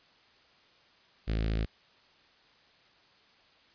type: tone with notch filter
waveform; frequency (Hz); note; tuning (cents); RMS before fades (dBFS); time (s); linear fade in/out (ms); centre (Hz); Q
sawtooth; 54.5; A1; -16; -30; 1.27-1.66; 20; 950; 0.9
effects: white hiss -62 dBFS RMS until 3.74 s + resampled to 11025 Hz